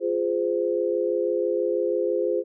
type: chord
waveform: sine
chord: F minor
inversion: none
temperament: equal with one note detuned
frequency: 349.2 / 415.3 / 515.2 Hz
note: F4 / Ab4 / C5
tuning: 0 / 0 / -27 cents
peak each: -26 / -26 / -25 dBFS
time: 0-2.44 s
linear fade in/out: 50 ms
effects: none